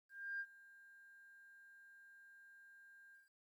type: tone with ADSR envelope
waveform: sine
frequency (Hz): 1600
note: G6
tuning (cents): +35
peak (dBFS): -39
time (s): 0.09-3.3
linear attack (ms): 310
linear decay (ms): 55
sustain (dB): -21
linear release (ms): 160
effects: tanh soft clip ceiling -35 dBFS + 13-bit